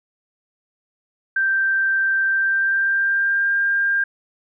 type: tone with pitch glide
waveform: sine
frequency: 1568 to 1600 Hz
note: G6 to G6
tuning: 0 to +35 cents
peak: -16 dBFS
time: 1.36-4.04 s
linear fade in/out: 5 ms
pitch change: +35 cents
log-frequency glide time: 2.29-3.53 s
effects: none